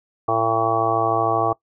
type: harmonic tone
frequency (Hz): 113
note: A2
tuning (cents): +47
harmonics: 1 / 3 / 4 / 5 / 6 / 7 / 8 / 9 / 10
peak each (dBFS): -30 / -27 / -25 / -32 / -23 / -23 / -32 / -34 / -22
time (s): 0.28-1.53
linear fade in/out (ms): 5
effects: noise-tail reverb RT60 0.1 s tail -21 dB re dry